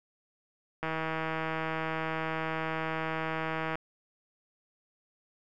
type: click train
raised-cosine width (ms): 0.5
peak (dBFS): -18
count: 469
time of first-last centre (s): 0.83-3.755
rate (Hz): 160
effects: none